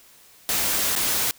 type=noise with dropouts; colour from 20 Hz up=white; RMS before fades=-23 dBFS; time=0.49-1.31 s; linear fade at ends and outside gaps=0 ms; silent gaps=0.953-0.962 s; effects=white hiss -52 dBFS RMS until 1.38 s